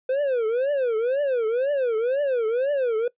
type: tone with vibrato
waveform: triangle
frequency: 504 Hz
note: B4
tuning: 35 cents sharp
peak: -18 dBFS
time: 0.09-3.08 s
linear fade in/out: 5 ms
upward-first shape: triangle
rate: 2 Hz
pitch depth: 280 cents each way
effects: noise-tail reverb RT60 0.1 s tail -20 dB re dry + resampled to 8000 Hz